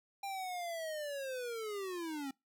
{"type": "linear sweep", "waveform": "square", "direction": "down", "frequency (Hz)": [800, 264.2], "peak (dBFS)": -39, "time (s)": [0.23, 2.31], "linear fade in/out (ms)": 5, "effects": ["noise-tail reverb RT60 0.2 s tail -24 dB re dry"]}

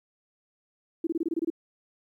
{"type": "tone bursts", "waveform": "sine", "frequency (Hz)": 329.6, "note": "E4", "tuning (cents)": 0, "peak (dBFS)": -24, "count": 9, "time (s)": [1.04, 1.502], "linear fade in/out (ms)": 5, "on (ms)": 30, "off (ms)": 24, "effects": ["11-bit"]}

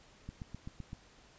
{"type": "click train", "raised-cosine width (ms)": 5, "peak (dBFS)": -30, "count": 6, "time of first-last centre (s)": [0.29, 0.931], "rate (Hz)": 7.8, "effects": ["pink hiss -61 dBFS RMS until 1.38 s", "resampled to 16000 Hz"]}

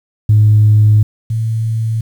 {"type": "tone pair in turn", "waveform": "sine", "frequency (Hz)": [106.4, 112.11], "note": ["G#2", "A2"], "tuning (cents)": [42, 33], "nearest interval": "minor second", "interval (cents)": 91, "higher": "second", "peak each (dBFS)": [-4, -13], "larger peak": "first", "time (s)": [[0.29, 1.03], [1.3, 2.01]], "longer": "first", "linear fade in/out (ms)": 5, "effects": ["tanh soft clip ceiling -1 dBFS", "7-bit"]}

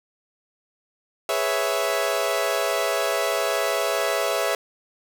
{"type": "chord", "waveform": "sawtooth", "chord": "C# minor seventh", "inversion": "second", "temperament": "equal", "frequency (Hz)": [415.3, 493.9, 554.4, 659.3], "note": ["G#4", "B4", "C#5", "E5"], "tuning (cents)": [0, 0, 0, 0], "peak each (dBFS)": [-25, -26, -23, -21], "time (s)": [1.29, 4.55], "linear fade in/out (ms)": 2, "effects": []}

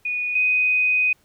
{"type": "tone pair in turn", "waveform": "sine", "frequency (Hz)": [2466, 2499], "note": ["D#7", "D#7"], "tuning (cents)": [-16, 7], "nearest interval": "unison", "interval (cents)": 23, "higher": "second", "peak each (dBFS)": [-22, -16], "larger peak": "second", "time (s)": [[0.05, 0.35], [0.35, 1.13]], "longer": "second", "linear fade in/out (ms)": 5, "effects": ["pink hiss -61 dBFS RMS until 1.24 s"]}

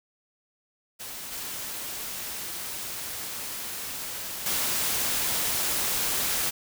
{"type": "noise with level steps", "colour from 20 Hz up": "white", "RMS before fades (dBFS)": [-38, -35, -27], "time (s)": [0.99, 6.51], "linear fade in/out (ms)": 20, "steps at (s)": [1.32, 4.46], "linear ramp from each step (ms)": 2, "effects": []}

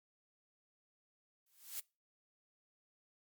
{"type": "noise with exponential growth", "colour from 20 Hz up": "blue", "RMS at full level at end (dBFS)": -39, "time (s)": [1.46, 1.8], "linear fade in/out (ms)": 5, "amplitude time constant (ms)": 73, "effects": ["noise-tail reverb RT60 0.3 s tail -25 dB re dry", "MP3 96 kbps"]}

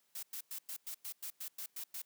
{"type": "noise bursts", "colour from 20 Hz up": "blue", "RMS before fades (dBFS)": -43, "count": 11, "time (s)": [0.15, 2.019], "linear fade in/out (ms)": 5, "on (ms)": 79, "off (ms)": 100, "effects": ["white hiss -75 dBFS RMS until 2.05 s", "high-pass 150 Hz 12 dB/octave"]}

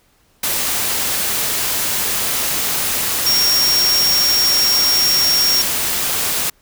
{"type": "tone in noise", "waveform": "sine", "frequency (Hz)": 5560, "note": "F8", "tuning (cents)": -9, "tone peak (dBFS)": -13, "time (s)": [3.26, 5.62], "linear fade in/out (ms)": 5, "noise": "white", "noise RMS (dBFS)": -19, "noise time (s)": [0.43, 6.5], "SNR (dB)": 3, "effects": ["pink hiss -57 dBFS RMS until 6.61 s"]}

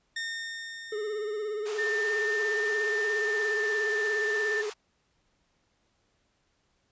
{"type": "tone with exponential decay", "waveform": "sawtooth", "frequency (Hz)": 1826, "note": "A#6", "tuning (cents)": -36, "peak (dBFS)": -27, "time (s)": [0.16, 3.15], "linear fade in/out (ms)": 5, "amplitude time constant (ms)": 650}
{"type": "tone with vibrato", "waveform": "triangle", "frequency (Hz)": 422.9, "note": "G#4", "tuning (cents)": 31, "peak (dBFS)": -28, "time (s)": [0.92, 4.7], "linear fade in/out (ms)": 5, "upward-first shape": "sine", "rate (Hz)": 17, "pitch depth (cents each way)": 54}
{"type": "high-pass noise", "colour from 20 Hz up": "pink", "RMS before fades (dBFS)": -41, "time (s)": [1.65, 4.74], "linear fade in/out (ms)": 20, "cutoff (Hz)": 710, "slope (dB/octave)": 48}
{"type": "tone with pitch glide", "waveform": "sine", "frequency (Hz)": [1799, 1781.4], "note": ["A6", "A6"], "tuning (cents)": [38, 21], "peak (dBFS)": -27, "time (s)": [1.78, 4.62], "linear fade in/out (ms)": 10, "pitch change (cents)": -17, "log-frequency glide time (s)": [3.1, 3.7]}
{"effects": ["pink hiss -72 dBFS RMS until 6.91 s", "resampled to 16000 Hz"]}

